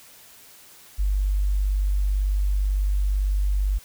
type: tone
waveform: sine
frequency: 49 Hz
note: G1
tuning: in tune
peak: -19 dBFS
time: 0.98-3.79 s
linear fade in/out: 20 ms
effects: white hiss -49 dBFS RMS until 3.84 s